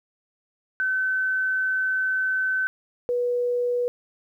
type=tone pair in turn; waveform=sine; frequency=1525 / 487.5 Hz; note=G6 / B4; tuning=-48 / -23 cents; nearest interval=octave + minor sixth; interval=1975 cents; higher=first; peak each=-21 dBFS; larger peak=neither; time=0.8-2.67 / 3.09-3.88 s; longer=first; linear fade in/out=0 ms; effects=10-bit